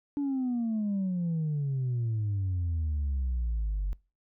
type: exponential sweep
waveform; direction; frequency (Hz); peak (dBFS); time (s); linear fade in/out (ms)
sine; down; 290.2 to 46.25; -25; 0.17-3.93; 0
effects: noise-tail reverb RT60 0.3 s tail -24 dB re dry + tanh soft clip ceiling -25 dBFS